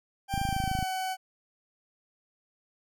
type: tone with pitch glide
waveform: 40% pulse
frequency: 789 to 752.9 Hz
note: G5 to F#5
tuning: +11 to +30 cents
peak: -29 dBFS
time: 0.28-1.17 s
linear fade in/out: 50 ms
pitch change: -81 cents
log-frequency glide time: 0.44-0.84 s
type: click train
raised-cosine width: 5 ms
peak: -20 dBFS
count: 14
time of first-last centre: 0.34-0.827 s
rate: 26.7 Hz
effects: none

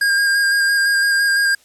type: tone with vibrato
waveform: square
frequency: 1615 Hz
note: G#6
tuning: 49 cents flat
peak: -14 dBFS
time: 0.01-1.55 s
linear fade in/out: 5 ms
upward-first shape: square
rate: 5.9 Hz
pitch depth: 12 cents each way
effects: white hiss -53 dBFS RMS until 1.64 s + low-pass 11000 Hz 12 dB/octave

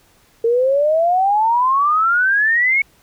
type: exponential sweep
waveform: sine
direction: up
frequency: 453.1 to 2229 Hz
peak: -12 dBFS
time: 0.44-2.82 s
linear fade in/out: 5 ms
effects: pink hiss -54 dBFS RMS until 3.02 s

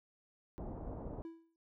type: low-pass noise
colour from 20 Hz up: pink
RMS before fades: -44 dBFS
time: 0.58-1.22 s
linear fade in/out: 0 ms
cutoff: 810 Hz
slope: 24 dB/octave
type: tone with exponential decay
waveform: triangle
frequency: 329.6 Hz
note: E4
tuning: in tune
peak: -39 dBFS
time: 1.25-1.56 s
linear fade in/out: 1 ms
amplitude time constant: 66 ms
effects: none

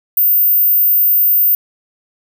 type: tone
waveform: sine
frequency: 14650 Hz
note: A#9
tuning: 31 cents flat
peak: -7 dBFS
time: 0.17-1.55 s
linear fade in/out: 2 ms
effects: tanh soft clip ceiling -5 dBFS

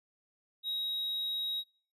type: tone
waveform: triangle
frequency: 3806 Hz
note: A#7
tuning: 35 cents sharp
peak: -31 dBFS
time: 0.63-1.64 s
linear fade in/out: 50 ms
effects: noise-tail reverb RT60 0.5 s tail -26 dB re dry + resampled to 32000 Hz

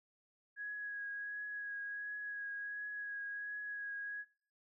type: tone with vibrato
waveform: sine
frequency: 1661.2 Hz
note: G#6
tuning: in tune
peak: -40 dBFS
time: 0.56-4.25 s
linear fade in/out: 50 ms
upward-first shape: triangle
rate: 1.4 Hz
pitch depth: 20 cents each way
effects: noise-tail reverb RT60 0.5 s tail -22 dB re dry

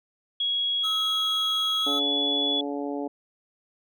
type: tone with pitch glide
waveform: sine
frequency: 3322 to 3413 Hz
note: G#7 to G#7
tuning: 0 to +47 cents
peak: -23 dBFS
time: 0.4-2.61 s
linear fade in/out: 5 ms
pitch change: +47 cents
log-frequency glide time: 1.81-1.95 s
type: tone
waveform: square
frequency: 1286 Hz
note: E6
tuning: 43 cents flat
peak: -32 dBFS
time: 0.83-2 s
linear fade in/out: 20 ms
type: harmonic tone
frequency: 142.7 Hz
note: D3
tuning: 49 cents flat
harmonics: 2 / 3 / 4 / 5 / 6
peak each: -30 / -34 / -36 / -38 / -40 dBFS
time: 1.86-3.08 s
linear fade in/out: 10 ms
effects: none

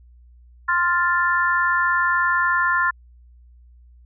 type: chord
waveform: sine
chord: F major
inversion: second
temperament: equal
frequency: 1046.5 / 1396.9 / 1760 Hz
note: C6 / F6 / A6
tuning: 0 / 0 / 0 cents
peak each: -21 dBFS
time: 0.68-2.91 s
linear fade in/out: 10 ms
effects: added 60 Hz sine -46 dBFS peak until 4.05 s

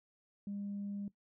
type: tone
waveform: sine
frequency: 201.7 Hz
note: G3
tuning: 50 cents sharp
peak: -37 dBFS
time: 0.47-1.08 s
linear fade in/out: 2 ms
effects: noise-tail reverb RT60 0.1 s tail -18 dB re dry + tanh soft clip ceiling -34 dBFS

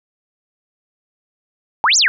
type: exponential two-way sweep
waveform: sine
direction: up then down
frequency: 812 to 7530 to 1453 Hz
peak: -10 dBFS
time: 1.84-2.08 s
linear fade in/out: 0 ms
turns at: 1.97 s
effects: none

